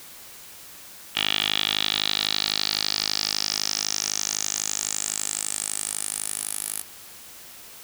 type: tone with band-pass filter sweep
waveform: 10% pulse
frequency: 51.91 Hz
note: G#1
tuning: in tune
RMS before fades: -27 dBFS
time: 1.15-6.82 s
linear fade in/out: 10 ms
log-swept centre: 3100 to 11000 Hz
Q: 4.7
effects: white hiss -44 dBFS RMS until 7.83 s